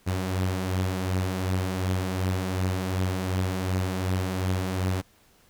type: beating tone pair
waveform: sawtooth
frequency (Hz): 92.6 / 95.3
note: F#2 / G2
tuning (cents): +2 / -48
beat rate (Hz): 2.7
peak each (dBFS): -22 / -28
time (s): 0.06-5.02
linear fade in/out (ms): 20
effects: pink hiss -60 dBFS RMS until 5.49 s

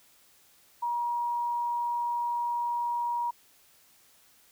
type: tone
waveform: sine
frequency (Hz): 953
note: A#5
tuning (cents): +38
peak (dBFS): -27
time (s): 0.82-3.31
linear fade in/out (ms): 10
effects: white hiss -61 dBFS RMS until 4.51 s

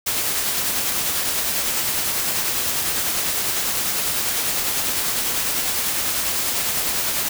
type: noise with tremolo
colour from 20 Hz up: white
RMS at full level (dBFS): -21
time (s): 0.06-7.29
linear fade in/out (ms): 10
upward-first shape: triangle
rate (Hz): 10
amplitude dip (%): 30
effects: none

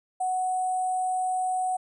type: tone with sample-and-hold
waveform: sine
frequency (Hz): 740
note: F#5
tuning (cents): 0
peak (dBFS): -24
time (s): 0.2-1.77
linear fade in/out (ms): 10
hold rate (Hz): 8820
effects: resampled to 24000 Hz

